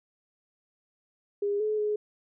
sine tone with pitch steps, 406.8 / 427.9 / 420.9 Hz, G#4 / A4 / G#4, -36 / -48 / +23 cents, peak -25 dBFS, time 1.42-1.96 s, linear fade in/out 5 ms, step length 180 ms, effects none

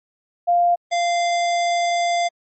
sine / square tone pair in turn, 698.5 / 693.3 Hz, F5 / F5, 0 / -13 cents, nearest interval unison, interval 13 cents, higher first, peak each -13 / -18 dBFS, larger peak first, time 0.47-0.76 / 0.91-2.29 s, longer second, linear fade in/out 20 ms, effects MP3 32 kbps

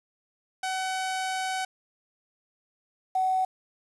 sawtooth / sine tone pair in turn, 754 / 751 Hz, F#5 / F#5, +32 / +26 cents, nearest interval unison, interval 6 cents, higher first, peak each -24 / -22 dBFS, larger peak second, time 0.63-1.65 / 3.15-3.45 s, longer first, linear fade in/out 5 ms, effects resampled to 24000 Hz + 8-bit

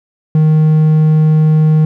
triangle tone, 155.56 Hz, D#3, in tune, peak -4 dBFS, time 0.35-1.85 s, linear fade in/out 2 ms, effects none

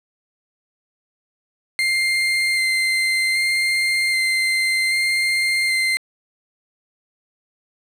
35% pulse tone with vibrato, 2093 Hz, C7, in tune, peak -15 dBFS, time 1.79-5.97 s, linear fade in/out 0 ms, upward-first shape square, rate 0.64 Hz, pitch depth 10 cents each way, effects low-pass 11000 Hz 12 dB/octave

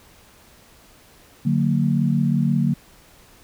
sine chord, D augmented, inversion none, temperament just, 146.83 / 183.54 / 229.4 Hz, D3 / F#3 / A#3, 0 / -14 / -28 cents, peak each -20 / -22 / -21 dBFS, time 1.45-2.74 s, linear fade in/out 10 ms, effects pink hiss -51 dBFS RMS until 3.43 s

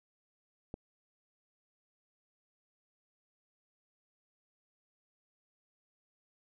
click, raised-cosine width 2 ms, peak -27 dBFS, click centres 0.741 s, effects none

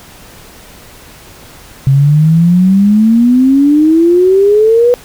sine exponential sweep, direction up, 133.2 to 494.7 Hz, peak -4 dBFS, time 1.87-4.94 s, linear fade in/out 0 ms, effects pink hiss -36 dBFS RMS until 5.04 s

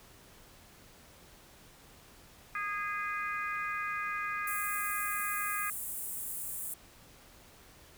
harmonic tone, 411.2 Hz, G#4, 17 cents flat, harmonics 3 / 4 / 5 / 6, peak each -36 / -38 / -40 / -42 dBFS, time 2.55-5.7 s, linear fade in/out 2 ms
pink high-pass noise, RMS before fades -39 dBFS, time 4.47-6.74 s, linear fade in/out 5 ms, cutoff 8100 Hz, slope 48 dB/octave
effects pink hiss -57 dBFS RMS until 7.97 s

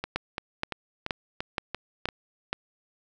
two click trains, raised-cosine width 0.3 ms, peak -15 / -11 dBFS, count 7 / 6, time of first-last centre 0.04-2.088 / 0.16-2.53 s, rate 2.93 / 2.11 Hz, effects none

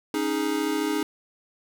square chord, C# suspended second, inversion none, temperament equal, 277.2 / 311.1 / 415.3 Hz, C#4 / D#4 / G#4, 0 / 0 / 0 cents, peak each -31 / -27 / -30 dBFS, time 0.14-1.03 s, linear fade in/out 2 ms, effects none

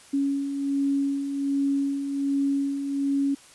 sine beating tone pair, 277.2 / 278.5 Hz, C#4 / C#4, 0 / +8 cents, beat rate 1.3 Hz, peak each -32 / -23 dBFS, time 0.13-3.35 s, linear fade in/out 10 ms, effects white hiss -51 dBFS RMS until 3.54 s + resampled to 24000 Hz

